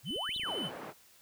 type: exponential two-way sweep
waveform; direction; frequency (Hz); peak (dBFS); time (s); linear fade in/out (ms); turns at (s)
sine; up then down; 105.2 to 4136 to 105.2; -37; 0.03-0.7; 50; 0.36
type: tone with vibrato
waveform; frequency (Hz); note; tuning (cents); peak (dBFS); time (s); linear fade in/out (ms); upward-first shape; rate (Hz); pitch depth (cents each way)
triangle; 3025; F#7; +38; -34; 0.05-0.71; 50; sine; 12; 12
type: clicks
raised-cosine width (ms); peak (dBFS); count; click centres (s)
3; -38; 6; 0.106 / 0.162 / 0.292 / 0.363 / 0.397 / 0.435
type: band-pass noise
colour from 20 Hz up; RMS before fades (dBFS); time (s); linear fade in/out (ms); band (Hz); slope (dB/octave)
white; -44; 0.44-0.94; 50; 170 to 960; 12
effects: white hiss -61 dBFS RMS until 1.21 s